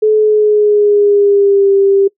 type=tone with pitch glide; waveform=sine; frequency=430 to 394.3 Hz; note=A4 to G4; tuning=-40 to +10 cents; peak=-6 dBFS; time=0.02-2.08 s; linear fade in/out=10 ms; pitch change=-150 cents; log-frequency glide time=0.15-1.72 s; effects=noise-tail reverb RT60 0.1 s tail -22 dB re dry